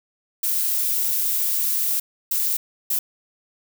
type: noise bursts at uneven times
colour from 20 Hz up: violet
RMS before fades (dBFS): -22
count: 3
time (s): 0.43-2 / 2.31-2.57 / 2.9-2.99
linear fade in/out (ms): 5
effects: none